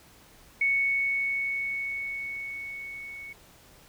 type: tone with level ramp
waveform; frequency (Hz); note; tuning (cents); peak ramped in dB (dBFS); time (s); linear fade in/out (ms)
sine; 2217; C#7; 0; -21 to -39; 0.61-3.33; 5
effects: pink hiss -55 dBFS RMS until 3.88 s